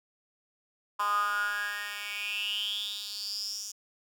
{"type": "tone with high-pass filter sweep", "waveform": "10% pulse", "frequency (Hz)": 205.4, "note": "G#3", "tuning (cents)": -19, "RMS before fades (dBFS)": -33, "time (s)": [0.99, 3.72], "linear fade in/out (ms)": 10, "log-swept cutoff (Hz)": [1100, 6200], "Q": 9.8, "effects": []}